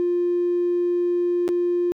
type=tone with dropouts; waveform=triangle; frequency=351.1 Hz; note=F4; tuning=9 cents sharp; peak=-15 dBFS; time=0-1.92 s; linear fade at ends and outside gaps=0 ms; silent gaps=1.479-1.489 s; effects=tanh soft clip ceiling -16 dBFS